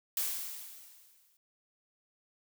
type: noise with exponential decay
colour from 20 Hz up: blue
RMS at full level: -31 dBFS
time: 0.17-1.37 s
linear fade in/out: 2 ms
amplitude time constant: 260 ms
effects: none